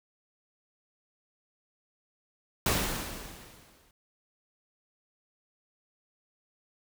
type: noise with exponential decay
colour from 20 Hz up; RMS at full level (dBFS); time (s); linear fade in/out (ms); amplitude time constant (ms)
pink; -25; 2.66-3.91; 2; 270
effects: none